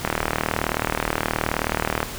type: click train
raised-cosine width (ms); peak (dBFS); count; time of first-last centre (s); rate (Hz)
0.5; -5; 78; 0.05-2.029; 38.9
effects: pink hiss -33 dBFS RMS until 2.18 s